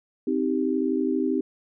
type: chord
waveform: sine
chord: C minor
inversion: none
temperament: just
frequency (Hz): 261.6 / 314 / 392.4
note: C4 / Eb4 / G4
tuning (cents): 0 / +16 / +2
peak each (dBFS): -25 / -26 / -27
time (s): 0.27-1.41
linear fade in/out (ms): 5
effects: none